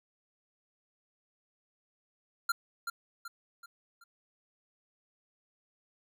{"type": "tone with echo", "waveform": "square", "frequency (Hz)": 1384, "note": "F6", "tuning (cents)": -16, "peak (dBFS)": -27, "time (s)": [2.49, 2.52], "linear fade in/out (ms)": 5, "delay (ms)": 380, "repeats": 4, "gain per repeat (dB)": -7, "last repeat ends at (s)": 4.04, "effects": []}